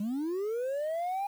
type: linear sweep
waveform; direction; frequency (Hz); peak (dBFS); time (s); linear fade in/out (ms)
sine; up; 196 to 815; -27; 0-1.27; 5
effects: tanh soft clip ceiling -29 dBFS + 9-bit